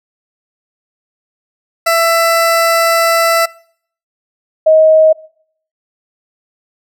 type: tone pair in turn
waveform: 20% pulse / sine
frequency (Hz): 666 / 630.6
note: E5 / D#5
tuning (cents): +18 / +23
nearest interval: minor second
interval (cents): 95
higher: first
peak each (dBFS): -4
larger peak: neither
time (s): 1.86-3.46 / 4.66-5.13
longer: first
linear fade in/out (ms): 10
effects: noise-tail reverb RT60 0.6 s tail -23 dB re dry